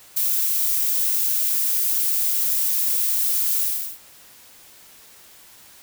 violet noise with ADSR envelope, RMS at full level -19 dBFS, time 0.16-3.99 s, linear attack 13 ms, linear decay 7 ms, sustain -2 dB, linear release 380 ms, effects white hiss -48 dBFS RMS until 5.82 s

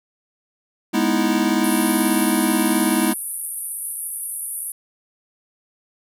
square chord, E major seventh, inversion first, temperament equal with one note detuned, 209.1 / 246.9 / 311.1 / 329.6 Hz, G#3 / B3 / D#4 / E4, +12 / 0 / 0 / 0 cents, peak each -23 dBFS, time 0.93-3.14 s, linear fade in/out 20 ms
white band-pass noise, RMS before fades -29 dBFS, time 1.64-4.72 s, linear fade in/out 2 ms, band 9200 to 12000 Hz, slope 96 dB/octave
effects none

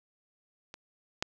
clicks, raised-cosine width 0.2 ms, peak -26 / -12 dBFS, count 2, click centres 0.741 / 1.225 s, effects none

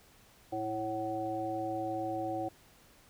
harmonic tone with a mistuned harmonic, 110 Hz, A2, in tune, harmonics 1 / 3 / 5 / 7, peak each -46 / -37 / -39 / -36 dBFS, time 0.52-2.49 s, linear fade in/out 10 ms, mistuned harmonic 7, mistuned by -42 cents, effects pink hiss -61 dBFS RMS until 3.09 s

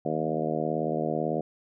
harmonic tone with a mistuned harmonic, 78.1 Hz, D#2, 7 cents sharp, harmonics 2 / 3 / 4 / 5 / 6 / 7 / 8 / 9, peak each -34 / -34 / -34 / -34 / -34 / -34 / -34 / -34 dBFS, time 0.05-1.41 s, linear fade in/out 5 ms, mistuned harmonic 2, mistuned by +20 cents, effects none

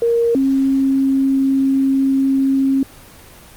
sine tone pair in turn, 467 / 269.6 Hz, A#4 / C#4, +3 / -48 cents, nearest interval minor seventh, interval 951 cents, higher first, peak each -12 dBFS, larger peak neither, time 0.02-0.35 / 0.35-2.83 s, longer second, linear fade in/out 2 ms, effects pink hiss -41 dBFS RMS until 3.56 s + Opus 24 kbps

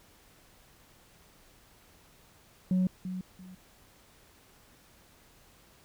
sine tone with echo, 184.4 Hz, F#3, 6 cents flat, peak -21 dBFS, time 2.71-2.87 s, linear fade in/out 2 ms, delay 340 ms, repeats 2, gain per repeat -12 dB, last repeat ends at 3.55 s, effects tanh soft clip ceiling -22 dBFS + pink hiss -60 dBFS RMS until 5.84 s

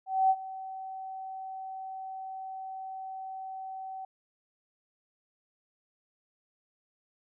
sine tone with ADSR envelope, 763 Hz, G5, 47 cents flat, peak -19 dBFS, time 0.06-4.05 s, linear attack 240 ms, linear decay 51 ms, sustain -18 dB, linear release 4 ms, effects none

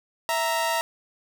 sawtooth tone pair together, 659.2 / 932.3 Hz, E5 / A#5, 0 / 0 cents, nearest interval tritone, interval 600 cents, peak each -23 / -21 dBFS, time 0.29-0.81 s, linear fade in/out 0 ms, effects none

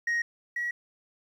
sine tone pair in turn, 1876 / 1918.7 Hz, A#6 / A#6, +11 / +49 cents, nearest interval unison, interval 38 cents, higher second, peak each -22 / -27 dBFS, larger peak first, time 0.07-0.22 / 0.56-0.71 s, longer neither, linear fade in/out 5 ms, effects tanh soft clip ceiling -24 dBFS + 10-bit

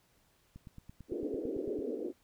click train, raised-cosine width 5 ms, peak -36 dBFS, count 12, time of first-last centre 0.56-1.789 s, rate 8.95 Hz
white band-pass noise, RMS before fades -37 dBFS, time 1.08-2.13 s, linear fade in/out 50 ms, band 260 to 480 Hz, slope 48 dB/octave
effects pink hiss -70 dBFS RMS until 2.23 s

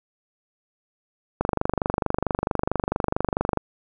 click train, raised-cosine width 1 ms, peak -7 dBFS, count 54, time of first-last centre 1.41-3.573 s, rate 24.5 Hz, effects none

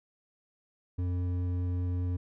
sine tone with hard clipping, 89.5 Hz, F2, 43 cents sharp, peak -30 dBFS, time 0.98-2.17 s, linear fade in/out 10 ms, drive 8 dB, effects none

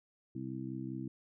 harmonic tone, 65 Hz, C2, 11 cents flat, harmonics 2 / 3 / 4 / 5, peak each -43 / -45 / -43 / -43 dBFS, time 0.35-1.08 s, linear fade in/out 5 ms, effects none

